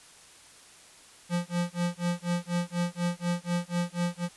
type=tone with tremolo; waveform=square; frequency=174.61 Hz; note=F3; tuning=in tune; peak=-25 dBFS; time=1.29-4.29 s; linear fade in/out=50 ms; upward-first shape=sine; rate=4.1 Hz; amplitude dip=100%; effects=white hiss -53 dBFS RMS until 4.36 s + resampled to 24000 Hz